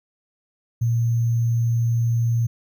sine tone with sample-and-hold, 116.54 Hz, A#2, in tune, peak -17 dBFS, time 0.81-2.47 s, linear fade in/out 10 ms, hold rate 6300 Hz, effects none

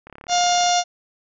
click train, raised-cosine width 0.5 ms, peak -24 dBFS, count 23, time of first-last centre 0.07-0.693 s, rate 35.3 Hz
harmonic tone, 708 Hz, F5, 23 cents sharp, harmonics 1 / 2 / 3 / 4 / 5 / 6 / 7 / 8 / 9 / 10, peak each -17 / -30 / -32 / -29 / -27 / -29 / -34 / -25 / -30 / -35 dBFS, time 0.28-0.84 s, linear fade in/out 50 ms
effects none

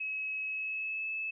sine tone with pitch glide, 2566 to 2608 Hz, E7 to E7, -47 to -19 cents, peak -33 dBFS, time 0-1.31 s, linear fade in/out 10 ms, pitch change +28 cents, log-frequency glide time 0.45-1.09 s, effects none

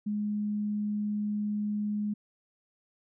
sine tone, 208.7 Hz, G#3, 9 cents sharp, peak -28 dBFS, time 0.06-2.14 s, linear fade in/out 10 ms, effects none

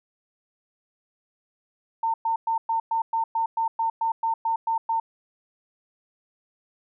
sine tone bursts, 906 Hz, A#5, 50 cents flat, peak -21 dBFS, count 14, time 2.03-5 s, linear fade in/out 5 ms, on 110 ms, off 110 ms, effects none

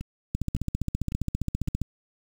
two click trains, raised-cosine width 5 ms, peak -22 / -14 dBFS, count 4 / 23, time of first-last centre 0.01-1.677 / 0.35-1.817 s, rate 1.8 / 15 Hz, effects 7-bit

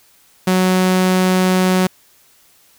sawtooth tone, 185 Hz, F#3, in tune, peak -8 dBFS, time 0.47-1.87 s, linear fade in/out 5 ms, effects white hiss -52 dBFS RMS until 2.78 s

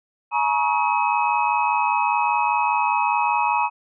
sine tone cluster, 848 / 953 / 1102 / 1273 / 2546 Hz, G#5 / A#5 / C#6 / D#6 / D#7, +36 / +38 / -11 / +39 / +39 cents, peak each -23 / -21 / -26 / -30 / -26 dBFS, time 0.31-3.7 s, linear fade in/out 50 ms, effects none

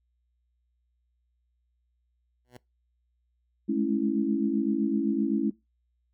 10% pulse tone with exponential growth, 123.47 Hz, B2, in tune, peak -34 dBFS, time 2.45-2.57 s, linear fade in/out 0 ms, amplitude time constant 25 ms
sine chord, A major seventh, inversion third, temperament equal with one note detuned, 207.7 / 215.5 / 277.2 / 329.6 Hz, G#3 / A3 / C#4 / E4, 0 / -36 / 0 / 0 cents, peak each -32 / -28 / -28 / -29 dBFS, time 3.68-5.51 s, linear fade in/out 20 ms
effects noise-tail reverb RT60 0.2 s tail -21 dB re dry + added 60 Hz sine -70 dBFS peak until 6.13 s

